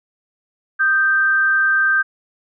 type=tone pair together; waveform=sine; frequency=1244 / 1567.3 Hz; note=D#6 / G6; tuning=-1 / -1 cents; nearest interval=major third; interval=400 cents; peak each=-23 / -13 dBFS; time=0.79-2.03 s; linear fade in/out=20 ms; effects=none